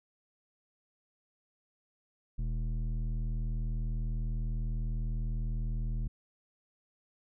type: tone with low-pass filter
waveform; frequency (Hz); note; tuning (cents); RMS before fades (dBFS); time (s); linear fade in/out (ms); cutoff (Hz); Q
square; 40; D#1; +49; -33; 2.38-6.08; 10; 160; 1.5
effects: none